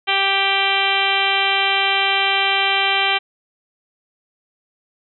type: harmonic tone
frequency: 392 Hz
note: G4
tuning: in tune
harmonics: 1 / 2 / 3 / 4 / 5 / 6 / 7 / 8 / 9 / 10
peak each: -29 / -22 / -26 / -26 / -26 / -21 / -25 / -21 / -31 / -30 dBFS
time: 0.07-3.19 s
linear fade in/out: 20 ms
effects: none